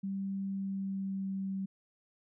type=tone with pitch glide; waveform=sine; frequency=195.1 to 192.97 Hz; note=G3 to G3; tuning=-8 to -27 cents; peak=-33 dBFS; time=0.03-1.66 s; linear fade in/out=10 ms; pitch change=-19 cents; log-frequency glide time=0.48-1.39 s; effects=none